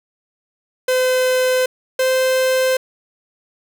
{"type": "tone pair in turn", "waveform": "45% pulse", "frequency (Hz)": [511, 518.4], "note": ["C5", "C5"], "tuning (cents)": [-41, -16], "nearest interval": "unison", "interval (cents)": 25, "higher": "second", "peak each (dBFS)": -14, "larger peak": "neither", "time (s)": [[0.88, 1.66], [1.99, 2.77]], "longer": "neither", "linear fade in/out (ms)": 5, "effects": []}